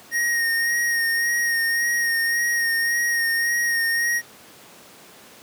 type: tone with vibrato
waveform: square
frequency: 1864.7 Hz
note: A#6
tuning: in tune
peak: -20 dBFS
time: 0.11-4.22 s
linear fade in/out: 50 ms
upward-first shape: sine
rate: 1.8 Hz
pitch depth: 24 cents each way
effects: pink hiss -46 dBFS RMS until 5.42 s + high-pass 200 Hz 12 dB/octave